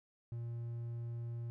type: tone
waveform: triangle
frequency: 117.6 Hz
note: A#2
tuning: 16 cents sharp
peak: -37 dBFS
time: 0.32-1.5 s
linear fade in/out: 0 ms
effects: none